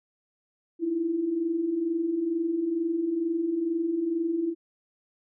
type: tone pair together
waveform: sine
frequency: 312.3 / 334.5 Hz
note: D#4 / E4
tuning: +7 / +25 cents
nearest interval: minor second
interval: 118 cents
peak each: -33 / -25 dBFS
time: 0.79-4.55 s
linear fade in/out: 50 ms
effects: none